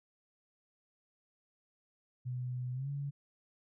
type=tone with pitch glide; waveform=sine; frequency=125.2 to 141.35 Hz; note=B2 to C#3; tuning=+24 to +34 cents; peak=-35 dBFS; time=2.25-3.11 s; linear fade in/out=20 ms; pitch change=+210 cents; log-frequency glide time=2.73-2.89 s; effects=none